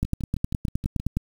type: two click trains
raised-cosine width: 5 ms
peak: -19 / -11 dBFS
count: 7 / 12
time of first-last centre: 0.05-0.999 / 0.03-1.17 s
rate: 6.32 / 9.65 Hz
effects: 7-bit